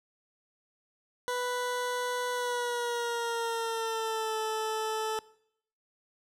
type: tone with pitch glide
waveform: 20% pulse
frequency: 493.9 to 437.5 Hz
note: B4 to A4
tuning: 0 to -10 cents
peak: -25 dBFS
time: 1.28-5.19 s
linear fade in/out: 0 ms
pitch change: -210 cents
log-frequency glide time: 2.32-4.37 s
effects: noise-tail reverb RT60 0.7 s tail -21 dB re dry + low-pass 12000 Hz 12 dB/octave